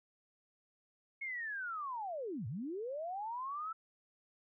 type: linear two-way sweep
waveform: sine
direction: down then up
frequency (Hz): 2195 to 98.8 to 1337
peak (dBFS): -38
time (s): 1.21-3.73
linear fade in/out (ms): 10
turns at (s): 2.47
effects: none